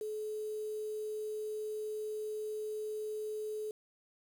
sine tone with quantisation, 427.6 Hz, A4, 49 cents flat, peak -36 dBFS, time 0.01-3.71 s, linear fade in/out 2 ms, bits 9, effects none

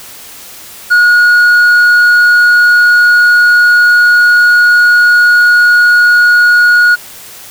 sine tone with tanh clipping, 1447 Hz, F#6, 39 cents flat, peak -4 dBFS, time 0.9-6.96 s, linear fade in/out 20 ms, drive 4 dB, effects white hiss -31 dBFS RMS until 7.5 s

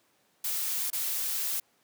blue noise with dropouts, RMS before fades -31 dBFS, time 0.44-1.6 s, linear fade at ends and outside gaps 5 ms, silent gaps 0.903-0.929 s, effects pink hiss -68 dBFS RMS until 1.83 s + high-pass 200 Hz 12 dB/octave

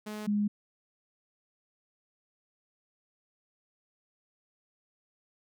sawtooth / sine tone pair in turn, 212.1 / 206.9 Hz, G#3 / G#3, +37 / -6 cents, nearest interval unison, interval 43 cents, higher first, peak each -33 / -25 dBFS, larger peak second, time 0.06-0.27 / 0.27-0.48 s, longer neither, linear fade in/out 10 ms, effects none

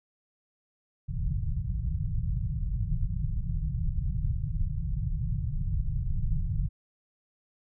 pink low-pass noise, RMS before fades -29 dBFS, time 1.08-6.69 s, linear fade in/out 20 ms, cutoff 170 Hz, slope 96 dB/octave, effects none

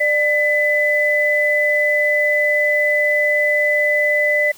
sine tone pair together, 595.8 / 2004 Hz, D5 / B6, +25 / +25 cents, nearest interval octave + major sixth, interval 2100 cents, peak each -18 / -15 dBFS, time 0-4.52 s, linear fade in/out 10 ms, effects white hiss -44 dBFS RMS until 4.57 s

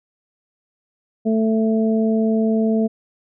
harmonic tone, 221.1 Hz, A3, 9 cents sharp, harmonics 1 / 2 / 3, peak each -16 / -22 / -26 dBFS, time 1.25-2.88 s, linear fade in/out 20 ms, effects none

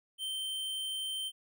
square tone, 3114 Hz, G7, 12 cents flat, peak -35 dBFS, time 0.18-1.32 s, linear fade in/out 50 ms, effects none

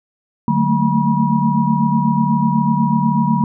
sine tone cluster, 149 / 186.5 / 218.3 / 226.4 / 966 Hz, D3 / F#3 / A3 / A3 / B5, +25 / +14 / -13 / +50 / -39 cents, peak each -19 dBFS, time 0.48-3.44 s, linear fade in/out 2 ms, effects none

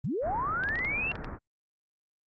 sine linear sweep, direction up, 100.8 to 2767 Hz, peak -28 dBFS, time 0.04-1.12 s, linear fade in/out 5 ms
pink low-pass noise, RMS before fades -39 dBFS, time 0.21-1.39 s, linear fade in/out 50 ms, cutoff 1800 Hz, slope 48 dB/octave
clicks, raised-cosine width 0.3 ms, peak -23 dBFS, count 8, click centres 0.637 / 0.689 / 0.756 / 0.79 / 0.849 / 1.116 / 1.155 / 1.245 s
effects Opus 24 kbps

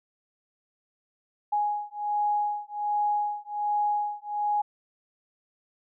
sine beating tone pair, 830.6 / 831.9 Hz, G#5 / G#5, 0 / +3 cents, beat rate 1.3 Hz, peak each -28 dBFS, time 1.52-4.62 s, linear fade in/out 10 ms, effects none

